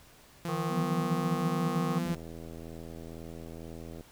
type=tone; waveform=sawtooth; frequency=170.8 Hz; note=F3; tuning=38 cents flat; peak=-29 dBFS; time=0.45-2.15 s; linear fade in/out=0 ms
type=harmonic tone; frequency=155.56 Hz; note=D#3; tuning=in tune; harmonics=1 / 3 / 5 / 7 / 8; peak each=-35 / -38 / -41 / -39 / -42 dBFS; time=0.48-1.99 s; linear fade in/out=10 ms
type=chord; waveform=sine; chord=E suspended second; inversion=none; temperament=equal; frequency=164.81 / 185 / 246.9 Hz; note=E3 / F#3 / B3; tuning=0 / 0 / 0 cents; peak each=-35 dBFS; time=0.68-2.16 s; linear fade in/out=50 ms
type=click train; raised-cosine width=2 ms; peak=-31 dBFS; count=161; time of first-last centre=2.06-4.009 s; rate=82.1 Hz
effects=pink hiss -57 dBFS RMS until 4.11 s